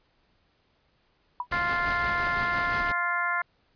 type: tone with exponential decay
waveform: sine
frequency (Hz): 980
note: B5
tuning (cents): -14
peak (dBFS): -23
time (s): 1.4-1.47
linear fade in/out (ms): 2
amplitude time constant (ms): 15
type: noise with tremolo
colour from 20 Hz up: pink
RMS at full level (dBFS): -34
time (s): 1.51-2.92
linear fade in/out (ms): 5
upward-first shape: triangle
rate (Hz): 5.8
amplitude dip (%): 40
type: harmonic tone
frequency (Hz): 349.2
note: F4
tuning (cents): 0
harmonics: 2 / 3 / 4 / 5 / 6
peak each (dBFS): -35 / -30 / -29 / -31 / -33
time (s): 1.52-3.42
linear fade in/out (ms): 5
effects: pink hiss -68 dBFS RMS until 3.75 s + resampled to 11025 Hz